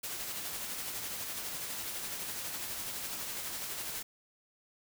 white noise with tremolo, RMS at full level -38 dBFS, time 0.03-4.03 s, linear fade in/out 10 ms, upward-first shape sine, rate 12 Hz, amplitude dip 30%, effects none

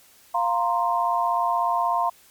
sine chord, F suspended fourth, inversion none, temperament just, 698.5 / 931.3 / 1047.7 Hz, F5 / Bb5 / C6, 0 / -2 / +2 cents, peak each -24 dBFS, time 0.34-2.1 s, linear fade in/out 10 ms, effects white hiss -54 dBFS RMS until 2.3 s + MP3 96 kbps

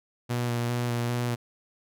sawtooth tone with vibrato, 120.2 Hz, B2, 46 cents flat, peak -22 dBFS, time 0.29-1.36 s, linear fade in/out 20 ms, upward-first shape square, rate 2.5 Hz, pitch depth 14 cents each way, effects none

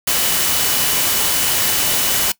sine tone in noise, 2966 Hz, F#7, 4 cents sharp, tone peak -28 dBFS, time 0.07-2.32 s, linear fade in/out 5 ms, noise white, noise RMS -17 dBFS, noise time 0.07-2.32 s, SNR -14 dB, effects noise-tail reverb RT60 0.1 s tail -20 dB re dry

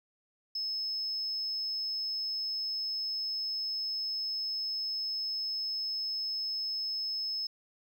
triangle tone, 5200 Hz, E8, 24 cents flat, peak -29 dBFS, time 0.55-7.47 s, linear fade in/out 5 ms, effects tanh soft clip ceiling -29 dBFS + 11-bit

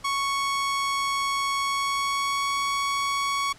sawtooth tone with pitch glide, 1108.7 to 1116.4 Hz, C#6 to C#6, 0 to +12 cents, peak -20 dBFS, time 0.04-3.53 s, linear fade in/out 10 ms, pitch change +12 cents, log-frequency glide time 1.6-2.57 s, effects pink hiss -51 dBFS RMS until 3.58 s + low-pass 9000 Hz 12 dB/octave

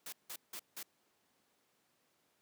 white noise bursts, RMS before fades -45 dBFS, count 4, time 0.06-0.83 s, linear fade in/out 5 ms, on 65 ms, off 170 ms, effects pink hiss -75 dBFS RMS until 2.41 s + high-pass 200 Hz 12 dB/octave

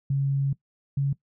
sine tone pair in turn, 138.1 / 139.14 Hz, C#3 / C#3, -6 / +7 cents, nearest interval unison, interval 13 cents, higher second, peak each -21 dBFS, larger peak neither, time 0.1-0.53 / 0.97-1.13 s, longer first, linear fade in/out 5 ms, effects noise-tail reverb RT60 0.1 s tail -19 dB re dry

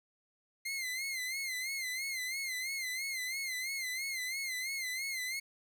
sawtooth tone with vibrato, 2093 Hz, C7, in tune, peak -32 dBFS, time 0.65-5.4 s, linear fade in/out 10 ms, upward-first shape sine, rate 3 Hz, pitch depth 83 cents each way, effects none

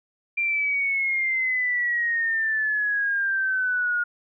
sine exponential sweep, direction down, 2380 to 1428 Hz, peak -21 dBFS, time 0.37-4.04 s, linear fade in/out 10 ms, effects none

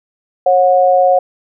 sine tone pair together, 545.4 / 728 Hz, C#5 / F#5, -28 / -28 cents, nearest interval perfect fourth, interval 500 cents, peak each -10 dBFS, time 0.46-1.19 s, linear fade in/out 5 ms, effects none

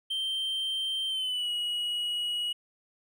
triangle tone with pitch glide, 3136 to 2909 Hz, G7 to F#7, 0 to -30 cents, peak -27 dBFS, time 0.1-2.53 s, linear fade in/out 10 ms, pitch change -130 cents, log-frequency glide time 1.08-1.49 s, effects none

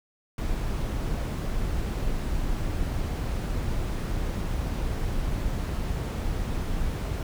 brown noise, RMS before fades -28 dBFS, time 0.38-7.23 s, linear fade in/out 2 ms, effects none

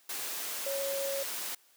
sine tone in noise, 552 Hz, C#5, 7 cents flat, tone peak -32 dBFS, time 0.66-1.23 s, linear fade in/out 5 ms, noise white, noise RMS -37 dBFS, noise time 0.09-1.55 s, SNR +2 dB, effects white hiss -64 dBFS RMS until 1.76 s + high-pass 300 Hz 12 dB/octave

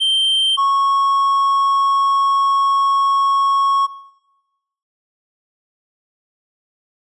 triangle tone pair in turn, 3136 / 1101.4 Hz, G7 / C#6, 0 / -11 cents, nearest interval octave + tritone, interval 1811 cents, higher first, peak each -12 / -11 dBFS, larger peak second, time 0-0.57 / 0.57-3.87 s, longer second, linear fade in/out 20 ms, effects noise-tail reverb RT60 1.0 s tail -19 dB re dry + resampled to 24000 Hz

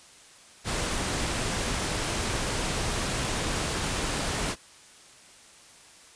pink noise, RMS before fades -29 dBFS, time 0.64-4.56 s, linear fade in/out 50 ms, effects white hiss -52 dBFS RMS until 6.15 s + resampled to 22050 Hz

